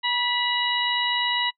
harmonic tone with a mistuned harmonic, 968 Hz, B5, 35 cents flat, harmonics 1 / 2 / 3 / 4, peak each -27 / -27 / -27 / -27 dBFS, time 0.03-1.51 s, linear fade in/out 20 ms, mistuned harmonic 2, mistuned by +30 cents, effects noise-tail reverb RT60 0.1 s tail -24 dB re dry

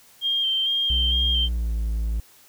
sine tone with vibrato, 3176 Hz, G7, 22 cents sharp, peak -20 dBFS, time 0.21-1.49 s, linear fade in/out 50 ms, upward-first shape square, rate 2.2 Hz, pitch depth 21 cents each way
triangle tone with pitch glide, 61.74 to 55.32 Hz, B1 to A1, 0 to +10 cents, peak -20 dBFS, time 0.9-2.2 s, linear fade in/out 0 ms, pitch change -190 cents, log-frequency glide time 1.32-1.77 s
effects white hiss -53 dBFS RMS until 2.48 s

